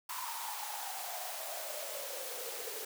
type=noise with high-pass filter sweep; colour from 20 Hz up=white; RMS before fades=-41 dBFS; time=0.09-2.85 s; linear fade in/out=5 ms; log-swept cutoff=1000 to 430 Hz; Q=8.9; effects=none